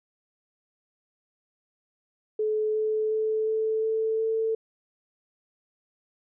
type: tone with pitch steps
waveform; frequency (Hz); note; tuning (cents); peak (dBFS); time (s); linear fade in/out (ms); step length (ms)
sine; 430.1 / 433.1 / 436.1 / 439.1 / 442.2 / 445.3; A4 / A4 / A4 / A4 / A4 / A4; -39 / -27 / -15 / -4 / +9 / +21; -23; 2.39-4.55; 5; 360
effects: none